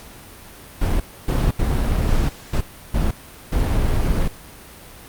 brown noise bursts at uneven times, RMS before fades -18 dBFS, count 6, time 0.81-1 / 1.28-1.51 / 1.59-2.29 / 2.53-2.61 / 2.94-3.11 / 3.52-4.28 s, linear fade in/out 5 ms, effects pink hiss -41 dBFS RMS until 5.08 s + Opus 48 kbps

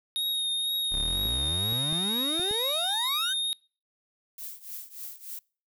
square tone with vibrato, 3729 Hz, A#7, in tune, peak -27 dBFS, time 0.16-3.53 s, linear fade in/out 0 ms, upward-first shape triangle, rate 2.1 Hz, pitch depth 27 cents each way
35% pulse exponential sweep, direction up, 30.87 to 1604 Hz, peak -30 dBFS, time 0.91-3.34 s, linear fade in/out 20 ms
clicks, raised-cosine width 3 ms, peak -27 dBFS, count 5, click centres 1.256 / 1.724 / 1.926 / 2.396 / 2.511 s
violet noise with tremolo, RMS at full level -37 dBFS, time 4.38-5.39 s, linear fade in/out 2 ms, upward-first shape triangle, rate 3.4 Hz, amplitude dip 90%
effects noise-tail reverb RT60 0.4 s tail -26 dB re dry

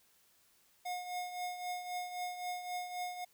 square tone with tremolo, 720 Hz, F#5, 47 cents flat, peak -36 dBFS, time 0.85-3.25 s, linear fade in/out 10 ms, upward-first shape triangle, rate 3.8 Hz, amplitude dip 65%, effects white hiss -69 dBFS RMS until 3.33 s

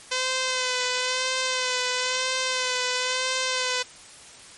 5% pulse tone with vibrato, 509 Hz, C5, 48 cents flat, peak -12 dBFS, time 0.11-3.83 s, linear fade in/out 10 ms, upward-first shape sine, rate 1 Hz, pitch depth 29 cents each way, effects white hiss -46 dBFS RMS until 4.57 s + MP3 48 kbps

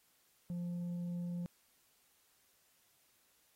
sine tone with tanh clipping, 174.61 Hz, F3, in tune, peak -38 dBFS, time 0.5-1.46 s, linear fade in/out 0 ms, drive 3 dB, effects white hiss -72 dBFS RMS until 3.55 s + AAC 48 kbps

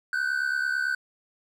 triangle tone pair together, 1480 / 1549 Hz, F#6 / G6, 0 / -21 cents, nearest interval minor second, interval 79 cents, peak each -25 / -26 dBFS, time 0.13-0.95 s, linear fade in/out 2 ms, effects none

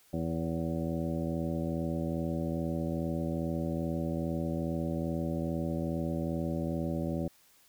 harmonic tone with a mistuned harmonic, 82.41 Hz, E2, in tune, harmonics 1 / 2 / 3 / 4 / 5 / 6 / 7 / 9, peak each -39 / -34 / -36 / -38 / -46 / -46 / -39 / -48 dBFS, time 0.13-7.28 s, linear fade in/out 5 ms, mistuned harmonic 7, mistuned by -24 cents, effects white hiss -63 dBFS RMS until 7.68 s

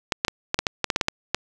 clicks, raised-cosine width 0.2 ms, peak -3 dBFS, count 12, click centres 0.122 / 0.249 / 0.282 / 0.544 / 0.59 / 0.668 / 0.843 / 0.902 / 0.961 / 1.012 / 1.084 / 1.346 s, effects none

